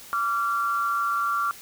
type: tone pair together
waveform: sine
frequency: 1157.9 / 1377 Hz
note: D6 / F6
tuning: -25 / -25 cents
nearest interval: minor third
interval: 300 cents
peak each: -25 dBFS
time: 0.13-1.51 s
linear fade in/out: 0 ms
effects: white hiss -45 dBFS RMS until 1.61 s